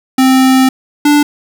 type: tone pair in turn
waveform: square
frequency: 261.6 / 293.3 Hz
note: C4 / D4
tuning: 0 / -2 cents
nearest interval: major second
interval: 198 cents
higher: second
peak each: -6 dBFS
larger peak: neither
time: 0.18-0.69 / 1.05-1.23 s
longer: first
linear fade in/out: 5 ms
effects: 8-bit